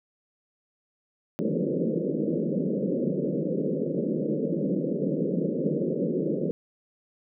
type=band-pass noise; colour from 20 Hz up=pink; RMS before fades=-27 dBFS; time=1.39-6.51 s; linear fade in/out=0 ms; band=150 to 560 Hz; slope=96 dB/octave; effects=none